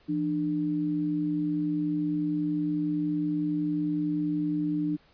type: tone pair together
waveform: sine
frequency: 168.3 / 299.1 Hz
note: E3 / D4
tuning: +36 / +32 cents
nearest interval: minor seventh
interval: 996 cents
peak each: -32 / -26 dBFS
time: 0.08-4.97 s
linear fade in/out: 20 ms
effects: pink hiss -61 dBFS RMS until 5.13 s + resampled to 11025 Hz